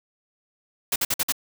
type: noise bursts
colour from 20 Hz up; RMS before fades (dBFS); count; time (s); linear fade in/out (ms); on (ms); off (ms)
white; -23; 5; 0.92-1.323; 5; 39; 52
effects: none